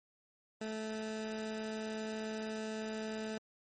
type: tone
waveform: 20% pulse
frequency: 218.2 Hz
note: A3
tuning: 14 cents flat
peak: -33 dBFS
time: 0.61-3.38 s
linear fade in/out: 5 ms
effects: MP3 32 kbps